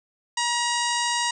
harmonic tone with a mistuned harmonic, 953 Hz, A#5, 38 cents sharp, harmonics 1 / 2 / 3 / 4 / 5 / 6 / 7 / 8 / 9, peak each -26 / -29 / -31 / -32 / -33 / -34 / -34 / -35 / -36 dBFS, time 0.37-1.31 s, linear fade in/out 5 ms, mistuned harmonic 6, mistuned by -25 cents, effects none

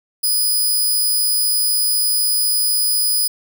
5% pulse tone, 4978 Hz, D#8, in tune, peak -8 dBFS, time 0.23-3.28 s, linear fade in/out 10 ms, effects none

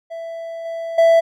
triangle tone with level steps, 663 Hz, E5, 10 cents sharp, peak -25 / -22 / -7 dBFS, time 0.1-1.21 s, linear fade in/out 20 ms, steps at 0.65 / 0.98 s, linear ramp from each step 5 ms, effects none

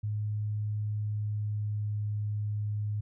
sine tone with pitch glide, 105.5 to 104.77 Hz, G#2 to G#2, +28 to +16 cents, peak -29 dBFS, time 0.03-3.01 s, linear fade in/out 10 ms, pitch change -12 cents, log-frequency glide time 0.93-1.96 s, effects none

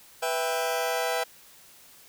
sawtooth chord, E minor, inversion second, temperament just, 494.4 / 659.3 / 791.1 Hz, B4 / E5 / G5, +2 / 0 / +16 cents, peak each -26 / -26 / -27 dBFS, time 0.22-1.24 s, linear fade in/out 10 ms, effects white hiss -53 dBFS RMS until 2.08 s

